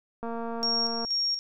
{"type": "click train", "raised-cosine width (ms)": 1, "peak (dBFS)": -22, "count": 190, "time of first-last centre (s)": [0.23, 1.048], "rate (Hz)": 231}
{"type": "tone with tremolo", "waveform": "sine", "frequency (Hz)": 5560, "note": "F8", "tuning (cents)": -9, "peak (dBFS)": -24, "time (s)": [0.63, 1.39], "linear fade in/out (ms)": 0, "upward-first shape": "square", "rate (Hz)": 2.1, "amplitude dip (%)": 55}
{"effects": []}